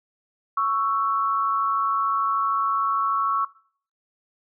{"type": "tone pair together", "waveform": "sine", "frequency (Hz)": [1110.7, 1324], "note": ["C#6", "E6"], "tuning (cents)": [3, 7], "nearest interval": "minor third", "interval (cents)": 304, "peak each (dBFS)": [-21, -24], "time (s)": [0.57, 3.45], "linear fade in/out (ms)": 5, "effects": ["noise-tail reverb RT60 0.5 s tail -20 dB re dry"]}